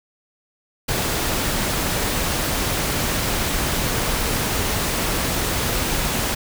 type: noise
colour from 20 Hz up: pink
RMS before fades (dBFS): -22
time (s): 0.88-6.35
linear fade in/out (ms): 10
effects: none